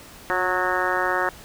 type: harmonic tone with a mistuned harmonic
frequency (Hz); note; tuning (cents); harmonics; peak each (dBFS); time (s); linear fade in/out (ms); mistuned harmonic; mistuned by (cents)
183.3; F#3; -16; 2 / 3 / 4 / 5 / 6 / 7 / 8 / 9 / 10; -29 / -29 / -29 / -29 / -29 / -29 / -29 / -29 / -29; 0.3-1.29; 0; 2; -23
effects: pink hiss -44 dBFS RMS until 1.44 s

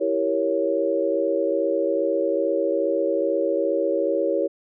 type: chord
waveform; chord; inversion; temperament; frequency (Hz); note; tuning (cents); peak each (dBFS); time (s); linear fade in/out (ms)
sine; E diminished seventh; none; equal; 329.6 / 392 / 466.2 / 554.4; E4 / G4 / Bb4 / Db5; 0 / 0 / 0 / 0; -26 / -26 / -26 / -23; 0-4.48; 20
effects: none

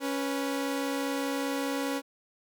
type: tone pair together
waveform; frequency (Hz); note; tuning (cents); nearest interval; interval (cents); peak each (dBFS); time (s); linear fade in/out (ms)
sawtooth; 277.4 / 489.8; C#4 / B4; +1 / -14; minor seventh; 985; -26 / -31; 0-2.02; 50
effects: none

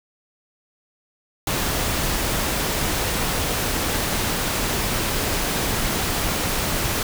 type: noise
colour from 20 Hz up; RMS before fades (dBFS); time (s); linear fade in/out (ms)
pink; -23; 1.47-7.03; 2
effects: none

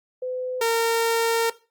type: tone pair in turn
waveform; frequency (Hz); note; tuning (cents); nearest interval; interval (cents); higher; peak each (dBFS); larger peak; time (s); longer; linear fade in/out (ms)
sine / sawtooth; 507 / 458.8; B4 / A#4; +45 / -28; major second; 173; first; -26 / -15; second; 0.22-0.61 / 0.61-1.5; second; 5
effects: noise-tail reverb RT60 0.3 s tail -17 dB re dry + Opus 32 kbps

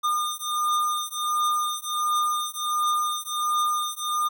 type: beating tone pair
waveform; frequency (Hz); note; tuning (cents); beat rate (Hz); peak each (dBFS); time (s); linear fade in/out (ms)
square; 1212 / 1213.4; D#6 / D#6; -46 / -44; 1.4; -27 / -27; 0.03-4.29; 20
effects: none

